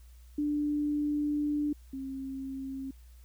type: tone pair in turn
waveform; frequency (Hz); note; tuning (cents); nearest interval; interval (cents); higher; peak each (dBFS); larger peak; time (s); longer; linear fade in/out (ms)
sine; 294.8 / 268.1; D4 / C4; +7 / +42; major second; 165; first; -27 / -35; first; 0.38-1.73 / 1.93-2.91; first; 5
effects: added 60 Hz sine -50 dBFS peak until 3.24 s + white hiss -66 dBFS RMS until 3.24 s